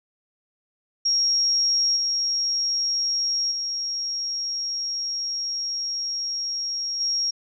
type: tone with level steps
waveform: sine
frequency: 5588 Hz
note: F8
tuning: in tune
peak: -18 / -21 / -25 / -21 dBFS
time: 1.05-7.31 s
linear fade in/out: 10 ms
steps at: 1.96 / 3.51 / 7 s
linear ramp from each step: 10 ms
effects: none